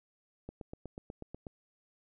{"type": "click train", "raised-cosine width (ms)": 2, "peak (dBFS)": -29, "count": 9, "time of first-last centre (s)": [0.49, 1.468], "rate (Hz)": 8.18, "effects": []}